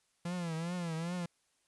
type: tone with vibrato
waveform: 45% pulse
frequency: 169.7 Hz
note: F3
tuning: 49 cents flat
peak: -35 dBFS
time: 0.25-1.26 s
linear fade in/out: 5 ms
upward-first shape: triangle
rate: 2.5 Hz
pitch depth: 120 cents each way
effects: white hiss -75 dBFS RMS until 1.67 s + resampled to 24000 Hz